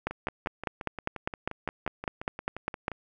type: two click trains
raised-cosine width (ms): 0.5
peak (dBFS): -13 / -21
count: 15 / 17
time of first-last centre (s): 0.07-2.881 / 0.11-2.917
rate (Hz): 4.98 / 5.7
effects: none